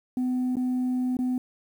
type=tone with dropouts; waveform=sine; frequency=252.4 Hz; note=B3; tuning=38 cents sharp; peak=-21 dBFS; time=0.17-1.38 s; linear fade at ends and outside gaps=2 ms; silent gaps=0.556-0.568 / 1.169-1.189 s; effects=tanh soft clip ceiling -22 dBFS + 9-bit

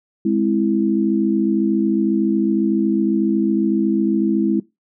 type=chord; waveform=sine; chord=Ab augmented; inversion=none; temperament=equal; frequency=207.7 / 261.6 / 329.6 Hz; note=Ab3 / C4 / E4; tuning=0 / 0 / 0 cents; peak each=-18 / -22 / -18 dBFS; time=0.25-4.6 s; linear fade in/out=5 ms; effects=noise-tail reverb RT60 0.2 s tail -20 dB re dry

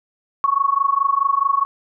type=tone with amplitude modulation; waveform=sine; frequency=1108.7 Hz; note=C#6; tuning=in tune; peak=-11 dBFS; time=0.44-1.65 s; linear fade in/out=0 ms; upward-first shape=sine; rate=24.7 Hz; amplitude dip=90%; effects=none

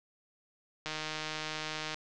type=click train; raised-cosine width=0.2 ms; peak=-19 dBFS; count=169; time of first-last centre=0.86-1.944 s; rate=155 Hz; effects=low-pass 7000 Hz 12 dB/octave

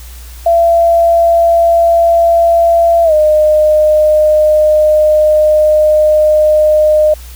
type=tone with pitch glide; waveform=sine; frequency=675 to 611.9 Hz; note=E5 to D#5; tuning=+41 to -29 cents; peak=-5 dBFS; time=0.46-7.14 s; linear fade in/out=5 ms; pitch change=-170 cents; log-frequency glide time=3.04-3.13 s; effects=added 60 Hz sine -28 dBFS peak until 7.35 s + white hiss -37 dBFS RMS until 7.35 s

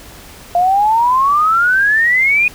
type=exponential sweep; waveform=sine; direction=up; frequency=691 to 2489 Hz; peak=-9 dBFS; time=0.55-2.48 s; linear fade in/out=2 ms; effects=pink hiss -37 dBFS RMS until 2.54 s

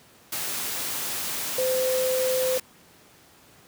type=tone in noise; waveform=sine; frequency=514 Hz; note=C5; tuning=31 cents flat; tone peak=-22 dBFS; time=1.58-2.58 s; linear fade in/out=5 ms; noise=white; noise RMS=-30 dBFS; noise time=0.32-2.6 s; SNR=+5 dB; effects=pink hiss -54 dBFS RMS until 3.67 s + high-pass 100 Hz 12 dB/octave

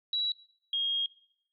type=tone pair in turn; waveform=sine; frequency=3906 / 3253 Hz; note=B7 / G#7; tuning=-20 / -37 cents; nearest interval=minor third; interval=317 cents; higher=first; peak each=-27 dBFS; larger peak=neither; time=0.13-0.32 / 0.73-1.06 s; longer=second; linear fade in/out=2 ms; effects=noise-tail reverb RT60 0.7 s tail -20 dB re dry

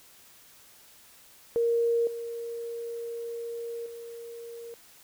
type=tone with level steps; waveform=sine; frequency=466.9 Hz; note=A#4; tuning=3 cents sharp; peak=-22 / -33 / -39 dBFS; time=1.56-4.74 s; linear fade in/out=0 ms; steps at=2.07 / 3.86 s; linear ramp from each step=2 ms; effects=white hiss -55 dBFS RMS until 5.03 s

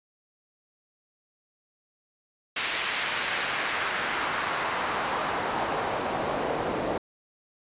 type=noise with band-pass filter sweep; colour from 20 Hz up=pink; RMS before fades=-29 dBFS; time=2.56-6.98 s; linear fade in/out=5 ms; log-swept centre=2500 to 530 Hz; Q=1.1; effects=resampled to 8000 Hz

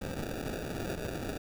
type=noise with sample-and-hold; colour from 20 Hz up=white; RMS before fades=-37 dBFS; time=0.01-1.38 s; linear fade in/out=10 ms; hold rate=1050 Hz; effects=none

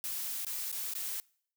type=noise with dropouts; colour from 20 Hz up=blue; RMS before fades=-37 dBFS; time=0.04-1.2 s; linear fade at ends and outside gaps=0 ms; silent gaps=0.448-0.467 / 0.715-0.727 / 0.936-0.952 s; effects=noise-tail reverb RT60 0.6 s tail -25 dB re dry

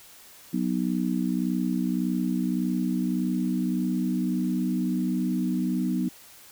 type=chord; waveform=sine; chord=B major; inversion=second; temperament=just; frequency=185.21 / 246.9 / 308.7 Hz; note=F#3 / B3 / D#4; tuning=+2 / 0 / -14 cents; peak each=-27 / -27 / -30 dBFS; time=0.53-6.09 s; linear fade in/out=10 ms; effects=white hiss -50 dBFS RMS until 6.51 s

